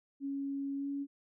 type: tone with pitch glide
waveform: sine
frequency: 277.2 to 280.6 Hz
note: C#4 to C#4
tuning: 0 to +21 cents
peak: -34 dBFS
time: 0.2-1.07 s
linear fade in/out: 50 ms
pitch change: +21 cents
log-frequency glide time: 0.76-0.88 s
effects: none